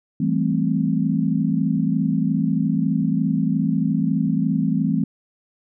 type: chord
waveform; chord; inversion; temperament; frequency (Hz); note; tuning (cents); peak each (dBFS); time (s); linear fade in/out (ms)
sine; A minor seventh; second; equal with one note detuned; 164.81 / 196 / 219.2 / 261.6; E3 / G3 / A3 / C4; 0 / 0 / -6 / 0; -22 / -24 / -23 / -23; 0.2-5.04; 5
effects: none

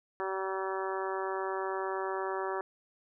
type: harmonic tone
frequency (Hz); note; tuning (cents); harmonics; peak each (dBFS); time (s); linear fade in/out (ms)
191.2; G3; -43; 2 / 3 / 4 / 5 / 6 / 7 / 8 / 9; -35 / -41 / -40 / -39 / -41 / -43 / -48 / -44; 0.2-2.61; 0
effects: none

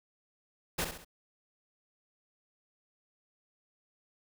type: noise with echo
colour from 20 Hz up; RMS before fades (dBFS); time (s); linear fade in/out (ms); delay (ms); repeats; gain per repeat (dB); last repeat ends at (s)
pink; -32; 0.78-0.85; 10; 66; 3; -7; 1.048
effects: none

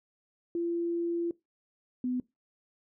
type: tone pair in turn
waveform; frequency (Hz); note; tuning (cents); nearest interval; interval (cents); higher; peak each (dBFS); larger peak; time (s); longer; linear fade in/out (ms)
sine; 341 / 250.8; F4 / B3; -41 / +27; perfect fourth; 532; first; -28; neither; 0.55-1.31 / 2.04-2.2; first; 2
effects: noise-tail reverb RT60 0.2 s tail -21 dB re dry

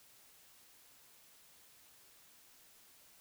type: silence
effects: white hiss -63 dBFS RMS until 3.2 s

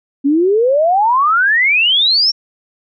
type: exponential sweep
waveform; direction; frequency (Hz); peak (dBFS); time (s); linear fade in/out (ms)
sine; up; 270 to 5600; -9; 0.24-2.32; 20
effects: none

